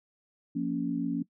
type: chord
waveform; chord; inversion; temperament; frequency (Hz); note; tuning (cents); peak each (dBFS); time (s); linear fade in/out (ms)
sine; Bb minor; second; just; 174.81 / 233.1 / 279.7; F3 / Bb3 / Db4; +2 / 0 / +16; -34 / -33 / -30; 0.55-1.23; 10
effects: noise-tail reverb RT60 0.1 s tail -20 dB re dry